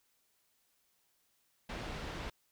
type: low-pass noise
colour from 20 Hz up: pink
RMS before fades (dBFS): -42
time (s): 1.69-2.3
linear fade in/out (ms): 5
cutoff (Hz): 3700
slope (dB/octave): 12
effects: white hiss -75 dBFS RMS until 2.51 s